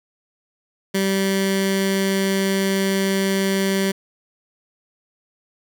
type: tone with notch filter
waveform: 15% pulse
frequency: 193.8 Hz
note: G3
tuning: 20 cents flat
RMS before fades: -20 dBFS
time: 0.94-3.92 s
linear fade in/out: 10 ms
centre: 740 Hz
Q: 1.1
effects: none